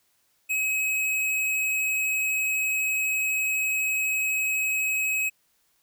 square tone, 2552 Hz, D#7, 43 cents sharp, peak -24 dBFS, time 0.49-5.3 s, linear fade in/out 20 ms, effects white hiss -68 dBFS RMS until 5.82 s

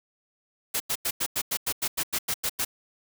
white noise bursts, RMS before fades -27 dBFS, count 13, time 0.74-2.65 s, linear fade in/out 10 ms, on 62 ms, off 92 ms, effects none

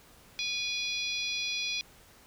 harmonic tone with a mistuned harmonic, 820 Hz, G#5, 22 cents flat, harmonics 3 / 4 / 5 / 6 / 7, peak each -34 / -36 / -38 / -40 / -41 dBFS, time 0.39-1.81 s, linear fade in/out 0 ms, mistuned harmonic 4, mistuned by +57 cents, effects pink hiss -57 dBFS RMS until 2.26 s

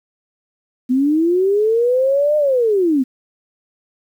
sine linear two-way sweep, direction up then down, 246.3 to 609 to 246.3 Hz, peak -12 dBFS, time 0.89-3.04 s, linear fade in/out 20 ms, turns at 2.37 s, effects 8-bit

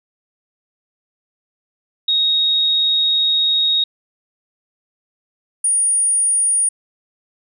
sine tone pair in turn, 3757 / 9555 Hz, A#7 / D9, +13 / +29 cents, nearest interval octave + major third, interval 1616 cents, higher second, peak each -13 dBFS, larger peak neither, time 2.08-3.84 / 5.64-6.69 s, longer first, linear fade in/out 5 ms, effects none

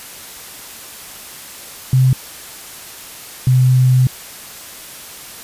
sine tone pair in turn, 130 / 128.06 Hz, C3 / C3, -11 / -37 cents, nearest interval unison, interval 26 cents, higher first, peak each -8 dBFS, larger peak neither, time 1.93-2.13 / 3.47-4.07 s, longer second, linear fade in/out 2 ms, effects white hiss -34 dBFS RMS until 5.43 s + resampled to 32000 Hz

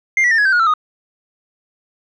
sine tone with pitch steps, 2100 / 1948.1 / 1807.2 / 1676.4 / 1555.2 / 1442.7 / 1338.3 / 1241.5 Hz, C7 / B6 / A6 / G#6 / G6 / F#6 / E6 / D#6, +6 / -24 / +46 / +16 / -14 / -44 / +26 / -4 cents, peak -8 dBFS, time 0.17-0.738 s, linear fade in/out 2 ms, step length 71 ms, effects tanh soft clip ceiling -10 dBFS

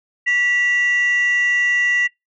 sine tone pair together, 1955.3 / 2770 Hz, B6 / F7, -18 / -15 cents, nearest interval tritone, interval 603 cents, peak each -13 / -23 dBFS, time 0.26-2.08 s, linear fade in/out 20 ms, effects noise-tail reverb RT60 0.2 s tail -26 dB re dry + tanh soft clip ceiling -11 dBFS

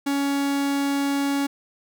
45% pulse tone, 280 Hz, C#4, 18 cents sharp, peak -21 dBFS, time 0.06-1.47 s, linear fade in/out 10 ms, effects none

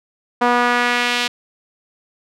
sawtooth tone with band-pass filter sweep, 242.8 Hz, B3, 29 cents flat, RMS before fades -17 dBFS, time 0.41-1.28 s, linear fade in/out 10 ms, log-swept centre 950 to 3400 Hz, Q 1.3, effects none

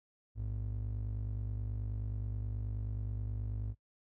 triangle ring-modulated tone, 81.2 Hz, E2, 26 cents flat, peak -30 dBFS, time 0.35-3.75 s, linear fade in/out 50 ms, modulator 24.7 Hz, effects noise-tail reverb RT60 0.1 s tail -21 dB re dry

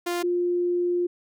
sawtooth / sine tone pair in turn, 349.2 / 352.4 Hz, F4 / F4, 0 / +16 cents, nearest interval unison, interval 16 cents, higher second, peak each -21 dBFS, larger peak neither, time 0.06-0.23 / 0.23-1.07 s, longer second, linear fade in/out 10 ms, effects none

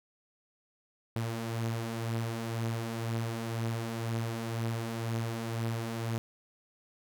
sawtooth beating tone pair, 113.1 / 115.1 Hz, A2 / A#2, +48 / -22 cents, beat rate 2 Hz, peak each -35 / -29 dBFS, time 1.16-6.18 s, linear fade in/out 0 ms, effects none

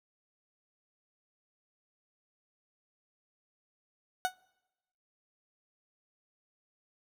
30% pulse tone with exponential decay, 740 Hz, F#5, in tune, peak -21 dBFS, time 4.25-4.34 s, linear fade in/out 0 ms, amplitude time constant 18 ms, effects noise-tail reverb RT60 1.0 s tail -26 dB re dry

